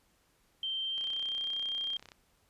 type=tone with pitch glide; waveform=sine; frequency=3136 to 3198 Hz; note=G7 to G7; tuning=0 to +34 cents; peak=-32 dBFS; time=0.63-1.97 s; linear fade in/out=2 ms; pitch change=+34 cents; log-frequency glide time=0.81-1.54 s
type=click train; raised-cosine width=0.2 ms; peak=-32 dBFS; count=38; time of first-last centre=0.98-2.118 s; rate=32.5 Hz
effects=pink hiss -70 dBFS RMS until 2.49 s + resampled to 32000 Hz